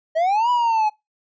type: linear two-way sweep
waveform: triangle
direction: up then down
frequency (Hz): 622.3 to 987.8 to 840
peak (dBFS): -14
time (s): 0.15-0.9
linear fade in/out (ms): 20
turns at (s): 0.5
effects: noise-tail reverb RT60 0.2 s tail -24 dB re dry + resampled to 16000 Hz